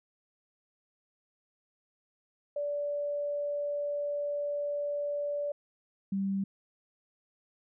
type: tone pair in turn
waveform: sine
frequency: 580 / 195.35 Hz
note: D5 / G3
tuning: -22 / -6 cents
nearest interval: octave + perfect fifth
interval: 1884 cents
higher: first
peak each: -30 / -28 dBFS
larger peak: second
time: 2.56-5.52 / 6.12-6.44 s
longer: first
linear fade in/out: 5 ms
effects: none